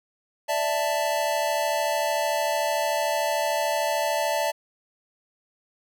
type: chord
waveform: square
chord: D suspended second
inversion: none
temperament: just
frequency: 587.3 / 660.7 / 881 Hz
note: D5 / E5 / A5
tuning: 0 / +4 / +2 cents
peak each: -28 dBFS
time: 0.48-4.52 s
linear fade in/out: 20 ms
effects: none